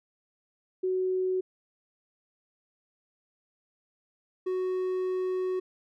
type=tone pair in turn; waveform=sine / triangle; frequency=371.9 / 370.2 Hz; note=F#4 / F#4; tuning=+9 / +1 cents; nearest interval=unison; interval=8 cents; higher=first; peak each=-25 dBFS; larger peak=neither; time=0.83-1.41 / 4.46-5.6 s; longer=second; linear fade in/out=10 ms; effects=none